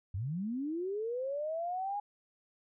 sine linear sweep, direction up, 84.6 to 830.6 Hz, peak -33 dBFS, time 0.14-2 s, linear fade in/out 5 ms, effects none

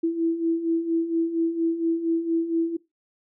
sine beating tone pair, 327.8 / 332.1 Hz, E4 / E4, -10 / +13 cents, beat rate 4.3 Hz, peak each -28 / -22 dBFS, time 0.03-2.77 s, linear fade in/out 10 ms, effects noise-tail reverb RT60 0.2 s tail -20 dB re dry

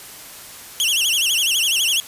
sawtooth tone with vibrato, 3014 Hz, F#7, 31 cents sharp, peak -13 dBFS, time 0.8-2 s, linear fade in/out 0 ms, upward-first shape sine, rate 12 Hz, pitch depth 200 cents each way, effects white hiss -38 dBFS RMS until 2.07 s + resampled to 32000 Hz

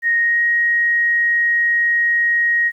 sine tone with pitch glide, 1864.7 to 1882 Hz, A#6 to A#6, 0 to +16 cents, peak -13 dBFS, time 0.02-2.72 s, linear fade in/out 50 ms, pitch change +16 cents, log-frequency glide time 0.18-0.42 s, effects 9-bit

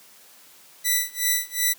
5% pulse tone with tremolo, 1975.5 Hz, B6, in tune, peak -8 dBFS, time 0.84-1.74 s, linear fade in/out 20 ms, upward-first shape sine, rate 2.7 Hz, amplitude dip 95%, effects white hiss -51 dBFS RMS until 1.78 s + high-pass 150 Hz 12 dB/octave

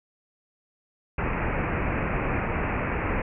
pink low-pass noise, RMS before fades -27 dBFS, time 1.18-3.22 s, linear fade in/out 5 ms, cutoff 2600 Hz, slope 96 dB/octave, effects none

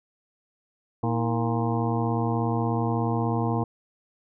harmonic tone with a mistuned harmonic, 116.54 Hz, A#2, in tune, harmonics 1 / 2 / 3 / 4 / 6 / 7 / 8 / 9, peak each -26 / -29 / -31 / -32 / -34 / -34 / -35 / -36 dBFS, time 1.03-3.64 s, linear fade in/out 5 ms, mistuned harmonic 3, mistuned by -130 cents, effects none

